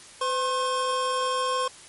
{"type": "tone pair together", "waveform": "square", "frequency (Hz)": [508, 1071.5], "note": ["B4", "C6"], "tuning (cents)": [49, 41], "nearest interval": "octave + minor second", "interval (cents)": 1292, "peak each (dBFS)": [-29, -26], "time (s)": [0.21, 1.68], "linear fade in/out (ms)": 5, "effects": ["white hiss -47 dBFS RMS until 1.88 s", "MP3 48 kbps"]}